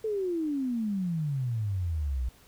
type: exponential sweep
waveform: sine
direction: down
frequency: 447.8 to 59 Hz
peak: -27 dBFS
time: 0.04-2.29 s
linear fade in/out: 5 ms
effects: pink hiss -58 dBFS RMS until 2.47 s